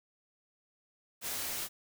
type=noise; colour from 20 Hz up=white; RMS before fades=-37 dBFS; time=1.21-1.69 s; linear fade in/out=50 ms; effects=none